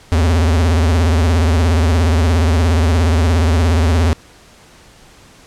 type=tone with vibrato; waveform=square; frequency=82.4 Hz; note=E2; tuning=in tune; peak=-11 dBFS; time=0.12-4.13 s; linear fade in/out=0 ms; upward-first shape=triangle; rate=17 Hz; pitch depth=190 cents each way; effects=pink hiss -44 dBFS RMS until 5.46 s + low-pass 9000 Hz 12 dB/octave